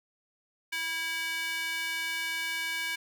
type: tone with high-pass filter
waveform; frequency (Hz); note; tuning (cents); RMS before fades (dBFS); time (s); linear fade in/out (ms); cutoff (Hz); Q
square; 326.5; E4; -17; -33; 0.72-2.96; 10; 2000; 2.8
effects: none

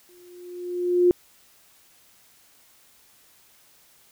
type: tone with exponential growth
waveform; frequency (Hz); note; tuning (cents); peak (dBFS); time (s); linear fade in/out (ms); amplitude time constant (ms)
sine; 355.4; F4; +30; -12; 0.09-1.11; 0; 220
effects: white hiss -57 dBFS RMS until 4.11 s

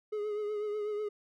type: tone with vibrato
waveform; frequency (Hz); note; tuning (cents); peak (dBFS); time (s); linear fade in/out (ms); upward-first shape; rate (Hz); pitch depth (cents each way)
triangle; 420; G#4; +19; -30; 0.12-1.09; 10; triangle; 8.1; 42
effects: none

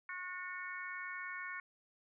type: harmonic tone with a mistuned harmonic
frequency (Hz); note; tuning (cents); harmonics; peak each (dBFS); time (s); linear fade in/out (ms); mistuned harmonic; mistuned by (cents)
363.1; F#4; -33; 3 / 4 / 5 / 6; -48 / -46 / -46 / -47; 0.09-1.6; 2; 6; +27
effects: none

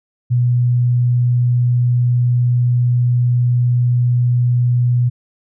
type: tone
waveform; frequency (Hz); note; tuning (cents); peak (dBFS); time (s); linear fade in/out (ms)
sine; 122.4; B2; -15; -11; 0.3-5.1; 20
effects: none

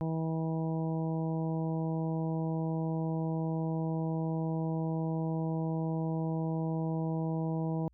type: harmonic tone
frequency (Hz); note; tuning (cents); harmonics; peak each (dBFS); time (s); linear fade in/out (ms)
161.3; E3; -37; 1 / 2 / 3 / 4 / 5 / 6; -31 / -37 / -41 / -43 / -45 / -47; 0.01-7.88; 0
effects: added 60 Hz sine -62 dBFS peak until 7.93 s

